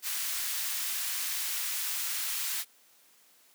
white high-pass noise, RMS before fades -33 dBFS, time 0.02-2.65 s, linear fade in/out 50 ms, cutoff 1400 Hz, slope 12 dB/octave, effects white hiss -62 dBFS RMS until 3.54 s + high-pass 200 Hz 12 dB/octave

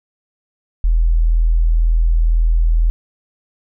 sine tone, 41 Hz, E1, 9 cents flat, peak -10 dBFS, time 0.84-2.9 s, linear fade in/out 0 ms, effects none

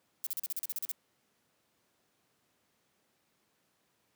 violet noise bursts, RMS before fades -35 dBFS, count 11, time 0.24-0.916 s, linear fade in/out 0 ms, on 26 ms, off 39 ms, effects pink hiss -74 dBFS RMS until 4.15 s + high-pass 150 Hz 12 dB/octave

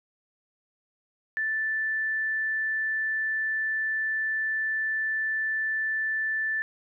sine tone, 1760 Hz, A6, in tune, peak -25 dBFS, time 1.37-6.62 s, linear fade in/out 0 ms, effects none

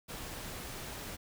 pink noise, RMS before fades -43 dBFS, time 0.08-1.17 s, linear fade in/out 20 ms, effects none

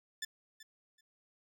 15% pulse tone with echo, 1760 Hz, A6, in tune, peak -30 dBFS, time 0.22-0.25 s, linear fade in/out 5 ms, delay 380 ms, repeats 2, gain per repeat -15 dB, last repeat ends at 1.01 s, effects none

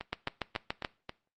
two click trains, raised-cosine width 0.3 ms, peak -15 / -21 dBFS, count 6 / 5, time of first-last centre 0.13-0.848 / 0.01-1.094 s, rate 6.96 / 3.69 Hz, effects noise-tail reverb RT60 0.4 s tail -20 dB re dry + Opus 32 kbps

